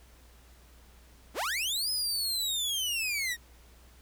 sawtooth linear two-way sweep, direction up then down, 170 to 5110 to 1835 Hz, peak -26 dBFS, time 1.34-3.37 s, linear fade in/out 50 ms, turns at 1.9 s, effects added 60 Hz sine -55 dBFS peak until 4.01 s + pink hiss -60 dBFS RMS until 4.01 s

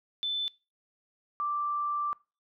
sine tone pair in turn, 3520 / 1174.7 Hz, A7 / D6, 0 / 0 cents, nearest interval octave + perfect fifth, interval 1900 cents, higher first, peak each -28 dBFS, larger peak neither, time 0.23-0.48 / 1.4-2.13 s, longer second, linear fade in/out 0 ms, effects noise-tail reverb RT60 0.3 s tail -23 dB re dry

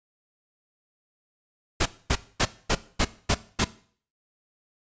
pink noise bursts, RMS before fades -21 dBFS, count 7, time 1.8-3.646 s, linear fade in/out 10 ms, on 58 ms, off 240 ms, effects noise-tail reverb RT60 0.5 s tail -18 dB re dry + resampled to 16000 Hz

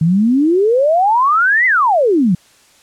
sine exponential two-way sweep, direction up then down, 154.1 to 2067 to 164.4 Hz, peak -9 dBFS, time 0.01-2.35 s, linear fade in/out 5 ms, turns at 1.66 s, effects white hiss -49 dBFS RMS until 2.82 s + low-pass 9000 Hz 12 dB/octave

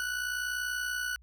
40% pulse tone with amplitude modulation, 1479 Hz, F#6, 1 cent flat, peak -28 dBFS, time 0-1.16 s, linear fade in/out 0 ms, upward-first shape sine, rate 60.3 Hz, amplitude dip 55%, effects added 60 Hz sine -54 dBFS peak until 1.22 s

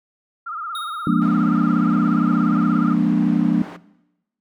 sine tone with vibrato, 1300 Hz, E6, 24 cents flat, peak -26 dBFS, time 0.46-2.94 s, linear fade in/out 10 ms, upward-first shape sine, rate 17 Hz, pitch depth 120 cents each way
square tone with exponential decay, 3729 Hz, A#7, in tune, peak -28 dBFS, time 0.75-1.49 s, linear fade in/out 2 ms, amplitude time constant 160 ms
sine chord, Bb dominant seventh, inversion second, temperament equal with one note detuned, 174.61 / 207.7 / 239.1 / 293.7 Hz, F3 / Ab3 / Bb3 / D4, 0 / 0 / +44 / 0 cents, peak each -20 dBFS, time 1.07-3.62 s, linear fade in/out 2 ms
white band-pass noise, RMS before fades -38 dBFS, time 1.21-3.77 s, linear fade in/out 10 ms, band 180 to 1100 Hz, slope 12 dB/octave
effects noise-tail reverb RT60 0.9 s tail -18 dB re dry

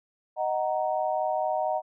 sine chord, D# minor, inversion none, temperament just, 622.3 / 746.7 / 933.4 Hz, D#5 / F#5 / A#5, 0 / +16 / +2 cents, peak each -28 / -28 / -32 dBFS, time 0.36-1.82 s, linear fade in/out 50 ms, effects none

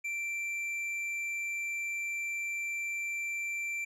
sine tone with tanh clipping, 2349 Hz, D7, in tune, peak -34 dBFS, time 0.04-3.85 s, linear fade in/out 10 ms, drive 7 dB, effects none

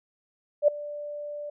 sine tone with ADSR envelope, 588 Hz, D5, 2 cents sharp, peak -13 dBFS, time 0.62-1.5 s, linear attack 59 ms, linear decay 6 ms, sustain -20 dB, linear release 7 ms, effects none

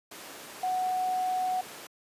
sine tone in noise, 740 Hz, F#5, in tune, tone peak -26 dBFS, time 0.63-1.61 s, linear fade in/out 5 ms, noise pink, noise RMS -43 dBFS, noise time 0.11-1.87 s, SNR +14 dB, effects high-pass 300 Hz 12 dB/octave + resampled to 32000 Hz

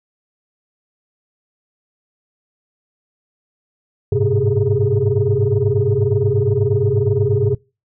sine tone cluster, 99.8 / 108.2 / 130.2 / 401.3 / 421.3 Hz, G2 / A2 / C3 / G4 / G#4, +32 / -29 / -8 / +41 / +25 cents, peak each -19 dBFS, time 4.12-7.55 s, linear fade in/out 5 ms, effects noise-tail reverb RT60 0.3 s tail -25 dB re dry + tanh soft clip ceiling -5 dBFS

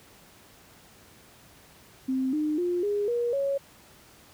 sine tone with pitch steps, 261.6 / 304 / 353.3 / 410.5 / 477 / 554.3 Hz, C4 / D#4 / F4 / G#4 / A#4 / C#5, 0 / -40 / +20 / -20 / +40 / 0 cents, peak -24 dBFS, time 2.08-3.58 s, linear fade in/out 10 ms, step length 250 ms, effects pink hiss -54 dBFS RMS until 4.33 s + high-pass 60 Hz 12 dB/octave

